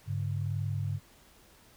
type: tone pair together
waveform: sine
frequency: 101.35 / 142.8 Hz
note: G#2 / D3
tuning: -42 / -48 cents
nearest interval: tritone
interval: 594 cents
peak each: -31 / -34 dBFS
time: 0.06-1 s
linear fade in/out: 50 ms
effects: pink hiss -59 dBFS RMS until 1.76 s